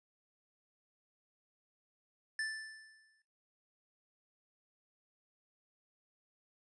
square tone with exponential decay, 1760 Hz, A6, in tune, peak -34 dBFS, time 2.39-3.22 s, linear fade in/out 2 ms, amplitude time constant 180 ms, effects noise-tail reverb RT60 0.6 s tail -23 dB re dry + resampled to 22050 Hz

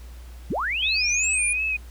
sine linear sweep, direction up, 97.8 to 9960 Hz, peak -23 dBFS, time 0.5-1.53 s, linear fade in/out 5 ms
sine tone with vibrato, 2500 Hz, D#7, 8 cents sharp, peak -22 dBFS, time 0.82-1.77 s, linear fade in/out 10 ms, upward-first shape sine, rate 2.7 Hz, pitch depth 69 cents each way
effects added 60 Hz sine -38 dBFS peak until 1.9 s + pink hiss -52 dBFS RMS until 1.9 s

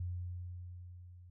sine tone with level ramp, 89 Hz, F2, 33 cents sharp, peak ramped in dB -35 to -53 dBFS, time 0-1.3 s, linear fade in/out 5 ms, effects none

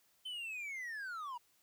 triangle linear sweep, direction down, 3091 to 928 Hz, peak -39 dBFS, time 0.25-1.38 s, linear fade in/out 10 ms, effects white hiss -72 dBFS RMS until 1.62 s

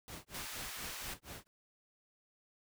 pink noise with tremolo, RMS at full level -46 dBFS, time 0.08-1.47 s, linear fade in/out 0 ms, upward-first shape sine, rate 4.2 Hz, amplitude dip 100%
pink high-pass noise, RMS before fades -45 dBFS, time 0.34-1.14 s, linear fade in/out 5 ms, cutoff 1200 Hz, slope 12 dB/octave
effects none

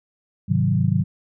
sine chord, Ab dominant seventh, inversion none, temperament equal, 103.83 / 130.81 / 155.56 / 185 Hz, Ab2 / C3 / Eb3 / Gb3, 0 / 0 / 0 / 0 cents, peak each -22 dBFS, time 0.48-1.04 s, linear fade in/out 20 ms, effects none

